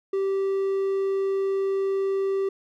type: tone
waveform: triangle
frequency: 389.4 Hz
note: G4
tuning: 12 cents flat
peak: -20 dBFS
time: 0.13-2.49 s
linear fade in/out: 5 ms
effects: none